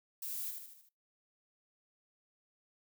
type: noise with echo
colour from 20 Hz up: violet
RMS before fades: -41 dBFS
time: 0.22-0.51 s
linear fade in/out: 5 ms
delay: 76 ms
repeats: 5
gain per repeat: -5 dB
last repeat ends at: 0.89 s
effects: noise-tail reverb RT60 0.2 s tail -20 dB re dry